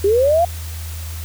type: linear sweep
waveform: sine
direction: up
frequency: 380 to 711 Hz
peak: -11 dBFS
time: 0.04-0.45 s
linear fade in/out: 5 ms
effects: added 81 Hz sine -26 dBFS peak until 1.24 s + white hiss -36 dBFS RMS until 1.24 s